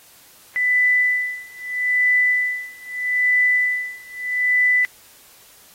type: tone with tremolo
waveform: sine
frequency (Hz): 1992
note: B6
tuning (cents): +14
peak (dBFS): -13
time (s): 0.56-4.85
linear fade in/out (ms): 0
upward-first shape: sine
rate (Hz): 0.79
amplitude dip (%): 95
effects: white hiss -49 dBFS RMS until 5.74 s + AAC 48 kbps